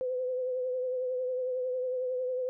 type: tone with vibrato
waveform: sine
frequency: 507 Hz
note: B4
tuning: 45 cents sharp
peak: -29 dBFS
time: 0.01-2.49 s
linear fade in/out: 0 ms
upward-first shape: triangle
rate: 11 Hz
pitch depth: 43 cents each way
effects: none